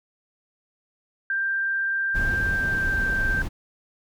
sine tone with pitch glide, 1581 to 1567.4 Hz, G6 to G6, +14 to -1 cents, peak -22 dBFS, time 1.3-3.42 s, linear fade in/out 2 ms, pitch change -15 cents, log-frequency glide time 2.21-3.07 s
brown noise, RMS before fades -28 dBFS, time 2.14-3.49 s, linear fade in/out 20 ms
effects none

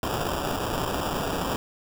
white noise with sample-and-hold, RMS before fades -28 dBFS, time 0.03-1.56 s, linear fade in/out 2 ms, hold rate 2100 Hz, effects none

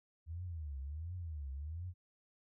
sine tone with vibrato, 77.78 Hz, D#2, in tune, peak -40 dBFS, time 0.26-1.94 s, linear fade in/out 50 ms, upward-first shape triangle, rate 1.4 Hz, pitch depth 290 cents each way, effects none

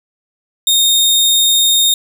sawtooth tone, 3687 Hz, A#7, 20 cents flat, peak -6 dBFS, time 0.67-1.94 s, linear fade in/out 2 ms, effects none

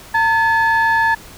sine tone pair together, 907 / 1719.6 Hz, A#5 / A6, -48 / -40 cents, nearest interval major seventh, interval 1108 cents, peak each -13 dBFS, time 0.14-1.15 s, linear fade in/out 10 ms, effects tanh soft clip ceiling -8 dBFS + pink hiss -39 dBFS RMS until 1.37 s

